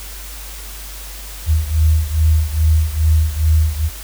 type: beating tone pair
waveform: sine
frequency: 77.78 / 80.18 Hz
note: D#2 / E2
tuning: 0 / -47 cents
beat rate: 2.4 Hz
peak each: -13 / -16 dBFS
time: 1.46-3.9 s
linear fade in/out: 50 ms
effects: added 50 Hz sine -31 dBFS peak until 4.03 s + white hiss -34 dBFS RMS until 4.03 s

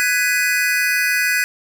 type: chord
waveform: square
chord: G# minor seventh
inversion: third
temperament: just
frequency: 1495.1 / 1661.2 / 1993.5 / 2492 Hz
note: F#6 / G#6 / B6 / D#7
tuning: +18 / 0 / +16 / +2 cents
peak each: -22 dBFS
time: 0-1.44 s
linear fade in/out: 0 ms
effects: 8-bit

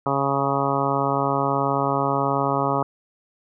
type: harmonic tone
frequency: 138.59 Hz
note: C#3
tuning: in tune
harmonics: 1 / 2 / 3 / 4 / 5 / 6 / 7 / 8 / 9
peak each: -28 / -28 / -28 / -28 / -28 / -28 / -28 / -28 / -28 dBFS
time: 0.06-2.83 s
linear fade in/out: 2 ms
effects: none

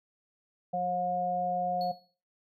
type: harmonic tone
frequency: 179.3 Hz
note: F3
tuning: 46 cents sharp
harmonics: 1 / 3 / 4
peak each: -37 / -35 / -30 dBFS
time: 0.73-1.92 s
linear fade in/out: 10 ms
type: tone with exponential decay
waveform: triangle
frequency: 4358 Hz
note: C#8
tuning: 30 cents flat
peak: -38 dBFS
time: 1.81-2.14 s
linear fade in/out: 1 ms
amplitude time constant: 70 ms
effects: noise-tail reverb RT60 0.4 s tail -18 dB re dry

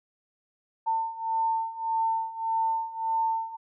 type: beating tone pair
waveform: sine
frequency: 898 / 899.7 Hz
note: A5 / A5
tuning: +35 / +38 cents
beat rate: 1.7 Hz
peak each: -30 / -27 dBFS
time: 0.86-3.57 s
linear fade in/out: 20 ms
effects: none

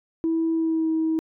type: tone with pitch glide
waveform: sine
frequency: 326.6 to 320.1 Hz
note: E4 to D#4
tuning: -16 to +49 cents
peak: -19 dBFS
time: 0.24-1.19 s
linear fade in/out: 0 ms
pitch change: -35 cents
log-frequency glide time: 0.53-0.89 s
effects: tanh soft clip ceiling -16 dBFS

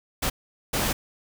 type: noise bursts at uneven times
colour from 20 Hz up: pink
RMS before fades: -25 dBFS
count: 2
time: 0.22-0.3 / 0.73-0.93 s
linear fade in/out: 10 ms
effects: none

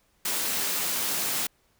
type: high-pass noise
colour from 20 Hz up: white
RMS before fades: -28 dBFS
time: 0.25-1.47 s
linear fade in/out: 5 ms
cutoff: 130 Hz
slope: 24 dB/octave
effects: pink hiss -67 dBFS RMS until 1.79 s

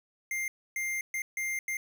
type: tone bursts at uneven times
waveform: square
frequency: 2100 Hz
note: C7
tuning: 6 cents sharp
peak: -31 dBFS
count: 5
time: 0.31-0.48 / 0.76-1.01 / 1.14-1.22 / 1.37-1.59 / 1.68-1.77 s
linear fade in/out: 2 ms
effects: none

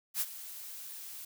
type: noise with ADSR envelope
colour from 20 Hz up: blue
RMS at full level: -30 dBFS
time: 0.14-1.25 s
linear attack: 66 ms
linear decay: 44 ms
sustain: -15 dB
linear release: 5 ms
effects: none

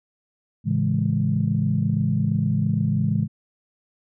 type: chord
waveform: sine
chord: A major seventh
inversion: none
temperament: equal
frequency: 110 / 138.59 / 164.81 / 207.7 Hz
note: A2 / C#3 / E3 / G#3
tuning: 0 / 0 / 0 / 0 cents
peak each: -24 dBFS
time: 0.64-3.28 s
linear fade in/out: 50 ms
effects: tanh soft clip ceiling -8 dBFS

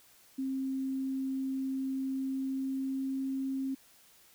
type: tone with pitch glide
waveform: sine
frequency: 266.2 to 267.7 Hz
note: C4 to C4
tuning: +30 to +40 cents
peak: -31 dBFS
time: 0.38-3.75 s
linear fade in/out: 10 ms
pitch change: +10 cents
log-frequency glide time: 1.96-3.27 s
effects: white hiss -61 dBFS RMS until 4.34 s

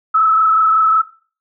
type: tone with frequency modulation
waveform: sine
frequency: 1300 Hz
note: E6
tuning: 24 cents flat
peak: -9 dBFS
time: 0.14-1.02 s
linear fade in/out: 10 ms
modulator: 25.4 Hz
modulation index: 1.2
effects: noise-tail reverb RT60 0.4 s tail -18 dB re dry

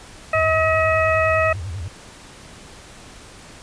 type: harmonic tone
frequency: 638 Hz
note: D#5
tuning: 43 cents sharp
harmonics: 1 / 2 / 3 / 4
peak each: -18 / -21 / -23 / -24 dBFS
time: 0.33-1.53 s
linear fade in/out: 5 ms
type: tone with vibrato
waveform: sine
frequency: 90.8 Hz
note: F#2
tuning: 32 cents flat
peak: -26 dBFS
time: 0.35-1.88 s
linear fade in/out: 0 ms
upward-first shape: sine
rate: 10 Hz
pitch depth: 260 cents each way
effects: pink hiss -42 dBFS RMS until 3.62 s + resampled to 22050 Hz

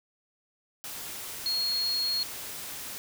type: tone in noise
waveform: sine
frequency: 4300 Hz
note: C8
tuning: 47 cents sharp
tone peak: -26 dBFS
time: 1.46-2.23 s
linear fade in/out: 0 ms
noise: white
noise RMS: -39 dBFS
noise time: 0.84-2.98 s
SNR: +10 dB
effects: none

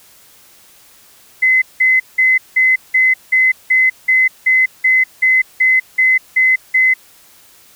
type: tone bursts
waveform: sine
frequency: 2041 Hz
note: C7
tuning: 44 cents flat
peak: -8 dBFS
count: 15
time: 1.42-6.94 s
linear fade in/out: 10 ms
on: 200 ms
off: 180 ms
effects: white hiss -46 dBFS RMS until 7.75 s

